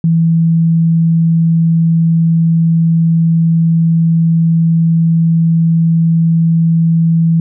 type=tone; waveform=sine; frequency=164.81 Hz; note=E3; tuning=in tune; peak=-7 dBFS; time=0.04-7.4 s; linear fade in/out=2 ms; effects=none